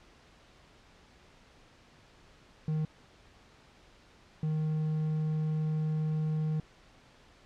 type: tone bursts at uneven times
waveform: triangle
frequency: 155.4 Hz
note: D#3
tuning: 2 cents flat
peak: -26 dBFS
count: 2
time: 2.68-2.85 / 4.43-6.6 s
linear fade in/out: 2 ms
effects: pink hiss -59 dBFS RMS until 7.45 s + low-pass 5000 Hz 12 dB/octave